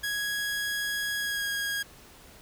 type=tone with pitch glide; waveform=sawtooth; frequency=1661.2 to 1640.2 Hz; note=G#6 to G#6; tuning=0 to -22 cents; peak=-25 dBFS; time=0.03-1.83 s; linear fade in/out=10 ms; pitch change=-22 cents; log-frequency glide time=1.19-1.46 s; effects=pink hiss -52 dBFS RMS until 2.41 s